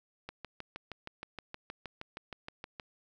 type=click train; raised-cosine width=0.3 ms; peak=-25 dBFS; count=17; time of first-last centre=0.29-2.798 s; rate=6.38 Hz; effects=none